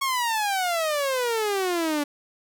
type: exponential sweep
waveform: sawtooth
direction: down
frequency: 1108.7 to 285.6 Hz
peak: -19 dBFS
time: 0.01-2.04 s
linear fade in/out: 10 ms
effects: none